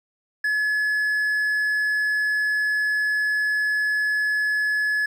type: tone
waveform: triangle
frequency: 1705 Hz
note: G#6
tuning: 45 cents sharp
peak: -18 dBFS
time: 0.44-5.06 s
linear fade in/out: 5 ms
effects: 10-bit